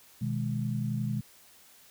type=chord; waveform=sine; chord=G# minor; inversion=first; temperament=just; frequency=124.59 / 155.74 / 207.7 Hz; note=B2 / D#3 / G#3; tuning=+16 / +2 / 0 cents; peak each=-31 / -35 / -33 dBFS; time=0.21-1.21 s; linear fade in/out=10 ms; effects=white hiss -57 dBFS RMS until 1.9 s